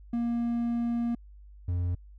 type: tone pair in turn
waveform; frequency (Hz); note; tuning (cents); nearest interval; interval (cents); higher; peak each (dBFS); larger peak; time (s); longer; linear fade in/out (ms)
triangle; 235.7 / 88.29; A#3 / F2; +19 / +19; octave + perfect fourth; 1700; first; -24; neither; 0.13-1.15 / 1.68-1.95; first; 5
effects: added 50 Hz sine -47 dBFS peak until 2.18 s